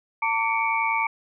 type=tone cluster; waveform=sine; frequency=903 / 1154 / 2223 / 2333 Hz; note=A5 / D6 / C#7 / D7; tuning=+45 / -31 / +4 / -12 cents; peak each=-24 / -29 / -27 / -28 dBFS; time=0.22-1.07 s; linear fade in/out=5 ms; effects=none